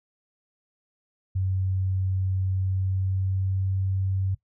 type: tone with pitch glide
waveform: sine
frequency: 94.4 to 95.55 Hz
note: F#2 to G2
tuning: +35 to -44 cents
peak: -23 dBFS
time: 1.35-4.35 s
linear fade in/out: 10 ms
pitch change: +21 cents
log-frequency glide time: 2.5-3.76 s
effects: noise-tail reverb RT60 0.1 s tail -17 dB re dry